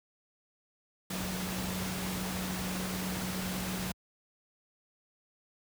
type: tone in noise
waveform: sine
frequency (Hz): 185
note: F#3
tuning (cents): 0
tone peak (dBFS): -36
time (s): 1.1-3.92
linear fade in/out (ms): 5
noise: pink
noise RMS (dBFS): -37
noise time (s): 1.1-3.92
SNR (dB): -2
effects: high-pass 60 Hz 12 dB/octave